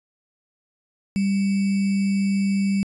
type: tone with sample-and-hold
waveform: sine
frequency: 197 Hz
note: G3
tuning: 9 cents sharp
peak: -18 dBFS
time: 1.16-2.83 s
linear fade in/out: 0 ms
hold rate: 2450 Hz
effects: resampled to 24000 Hz